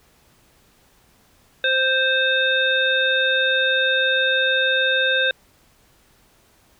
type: harmonic tone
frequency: 523.3 Hz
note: C5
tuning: in tune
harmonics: 1 / 3 / 5 / 7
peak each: -23 / -19 / -27 / -22 dBFS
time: 1.64-5.31 s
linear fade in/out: 2 ms
effects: pink hiss -57 dBFS RMS until 6.79 s